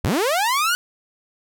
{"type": "linear sweep", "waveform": "sawtooth", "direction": "up", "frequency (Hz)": [56.4, 1489], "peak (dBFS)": -14, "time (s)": [0.04, 0.75], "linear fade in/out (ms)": 0, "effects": []}